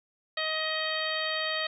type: harmonic tone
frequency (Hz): 629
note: D#5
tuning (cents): +19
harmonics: 1 / 2 / 3 / 4 / 5 / 6 / 7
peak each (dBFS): -35 / -37 / -33 / -39 / -36 / -37 / -38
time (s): 0.37-1.67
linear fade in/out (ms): 5
effects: none